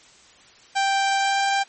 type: tone with pitch glide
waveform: sawtooth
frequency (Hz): 785 to 790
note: G5 to G5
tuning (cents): +2 to +13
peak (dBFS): -15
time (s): 0.75-1.64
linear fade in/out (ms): 20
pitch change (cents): +11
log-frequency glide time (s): 1.17-1.39
effects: white hiss -51 dBFS RMS until 1.68 s + MP3 32 kbps